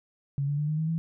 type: tone with pitch steps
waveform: sine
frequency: 140 / 144.44 / 149.01 / 153.73 / 158.6 / 163.63 Hz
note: C#3 / D3 / D3 / D#3 / D#3 / E3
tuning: +18 / -28 / +25 / -21 / +33 / -12 cents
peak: -25 dBFS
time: 0.38-0.98 s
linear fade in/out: 0 ms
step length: 100 ms
effects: none